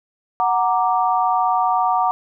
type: chord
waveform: sine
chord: Gb augmented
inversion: none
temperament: equal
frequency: 740 / 932.3 / 1174.7 Hz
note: Gb5 / Bb5 / D6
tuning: 0 / 0 / 0 cents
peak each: -18 / -20 / -21 dBFS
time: 0.4-2.11 s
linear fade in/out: 0 ms
effects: none